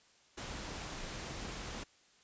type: noise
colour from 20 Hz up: pink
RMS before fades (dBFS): -43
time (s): 0.37-1.84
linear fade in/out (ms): 10
effects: white hiss -66 dBFS RMS until 2.23 s + resampled to 16000 Hz